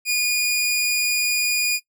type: tone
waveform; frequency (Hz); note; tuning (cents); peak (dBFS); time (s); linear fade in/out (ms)
sawtooth; 2445; D#7; -31; -15; 0.05-1.8; 50
effects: noise-tail reverb RT60 0.1 s tail -18 dB re dry